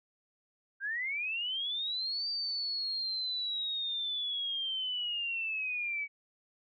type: linear two-way sweep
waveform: sine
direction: up then down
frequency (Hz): 1553 to 4661 to 2260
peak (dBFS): -32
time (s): 0.8-6.08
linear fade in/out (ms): 50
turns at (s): 2.28
effects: none